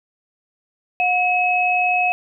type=tone pair together; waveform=sine; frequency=723.8 / 2566 Hz; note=F#5 / E7; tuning=-38 / -47 cents; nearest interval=octave + minor seventh; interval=2191 cents; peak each=-18 dBFS; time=1-2.12 s; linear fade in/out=0 ms; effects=none